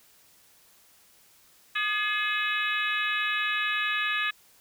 harmonic tone with a mistuned harmonic, 424.6 Hz, G#4, 38 cents sharp, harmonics 3 / 4 / 5 / 6 / 7 / 8 / 9, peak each -33 / -29 / -36 / -30 / -38 / -39 / -37 dBFS, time 1.75-4.31 s, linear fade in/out 10 ms, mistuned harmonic 3, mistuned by -62 cents, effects white hiss -59 dBFS RMS until 4.6 s

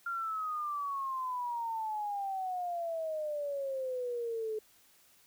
sine exponential sweep, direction down, 1396.9 to 428 Hz, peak -33 dBFS, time 0.06-4.59 s, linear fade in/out 5 ms, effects white hiss -64 dBFS RMS until 5.26 s

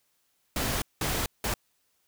pink noise bursts at uneven times, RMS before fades -29 dBFS, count 3, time 0.56-0.82 / 1.01-1.26 / 1.44-1.54 s, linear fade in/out 2 ms, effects white hiss -72 dBFS RMS until 2.07 s

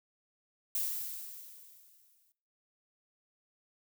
violet noise with exponential decay, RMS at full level -32 dBFS, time 0.75-2.32 s, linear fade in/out 1 ms, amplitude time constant 340 ms, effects noise-tail reverb RT60 0.5 s tail -19 dB re dry

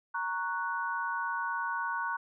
sine chord, F# major, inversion first, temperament equal, 932.3 / 1108.7 / 1480 Hz, A#5 / C#6 / F#6, 0 / 0 / 0 cents, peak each -35 / -36 / -34 dBFS, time 0.14-2.17 s, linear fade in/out 10 ms, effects none

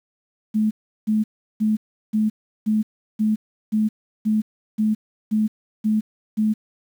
sine tone bursts, 215.6 Hz, A3, 35 cents flat, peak -16 dBFS, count 12, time 0.54-6.54 s, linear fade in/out 20 ms, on 170 ms, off 360 ms, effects 8-bit

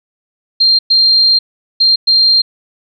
sine tone bursts at uneven times, 4186 Hz, C8, in tune, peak -6 dBFS, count 4, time 0.6-0.79 / 0.9-1.39 / 1.8-1.96 / 2.07-2.42 s, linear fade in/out 10 ms, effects none

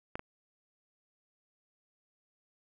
clicks, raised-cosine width 0.5 ms, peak -21 / -26 dBFS, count 2, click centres 0.155 / 0.194 s, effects none

